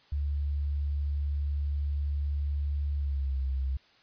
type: tone with pitch glide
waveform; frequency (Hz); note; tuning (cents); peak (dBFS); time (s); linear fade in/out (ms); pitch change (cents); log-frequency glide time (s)
sine; 72 to 66.41; D2 to C2; -34 to +26; -27; 0.12-3.77; 5; -140; 2.96-3.38
effects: white hiss -61 dBFS RMS until 4.02 s + resampled to 11025 Hz